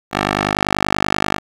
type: tone with band-pass filter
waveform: 10% pulse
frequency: 50.3 Hz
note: G1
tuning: 45 cents sharp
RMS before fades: -19 dBFS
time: 0.11-1.4 s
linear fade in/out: 50 ms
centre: 1400 Hz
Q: 0.6
effects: 7-bit